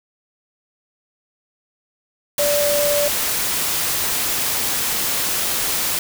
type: tone in noise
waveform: sine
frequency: 582 Hz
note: D5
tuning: 16 cents flat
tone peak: -17 dBFS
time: 2.39-3.08 s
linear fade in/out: 2 ms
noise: white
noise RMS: -21 dBFS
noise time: 2.38-5.99 s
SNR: +1 dB
effects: none